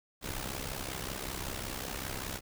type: noise with amplitude modulation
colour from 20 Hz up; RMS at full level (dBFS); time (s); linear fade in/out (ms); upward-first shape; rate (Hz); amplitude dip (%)
pink; -35; 0.21-2.41; 50; sine; 65.3; 75
effects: none